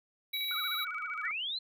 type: tone with tremolo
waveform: sine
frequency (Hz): 2277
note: C#7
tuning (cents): +46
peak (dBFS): -36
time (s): 0.33-1.29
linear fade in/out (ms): 10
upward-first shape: square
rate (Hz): 13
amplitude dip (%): 60
type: tone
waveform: square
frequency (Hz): 3900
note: B7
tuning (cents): -23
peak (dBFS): -34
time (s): 0.33-0.85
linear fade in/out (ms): 10
type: tone with vibrato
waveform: sine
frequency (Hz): 1349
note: E6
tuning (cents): +40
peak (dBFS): -37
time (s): 0.51-1.31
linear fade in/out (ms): 0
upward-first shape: sine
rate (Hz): 15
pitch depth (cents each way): 160
type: linear sweep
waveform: sine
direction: up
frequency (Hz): 1636 to 4186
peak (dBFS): -33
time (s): 1.23-1.59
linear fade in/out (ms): 10
effects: none